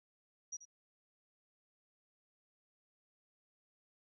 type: tone with echo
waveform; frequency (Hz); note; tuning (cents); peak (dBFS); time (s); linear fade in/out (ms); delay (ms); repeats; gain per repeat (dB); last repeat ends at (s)
sine; 5770; F#8; -44; -40; 0.52-0.57; 10; 84; 1; -13; 0.654
effects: none